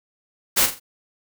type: noise with echo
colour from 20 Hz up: white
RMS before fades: -17 dBFS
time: 0.56-0.67 s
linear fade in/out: 20 ms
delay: 43 ms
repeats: 3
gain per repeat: -9 dB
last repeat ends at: 0.799 s
effects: none